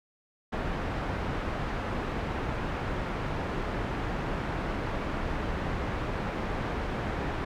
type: low-pass noise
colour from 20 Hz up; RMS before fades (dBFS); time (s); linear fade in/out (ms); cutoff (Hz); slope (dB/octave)
pink; -32; 0.52-7.45; 10; 1800; 12
effects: none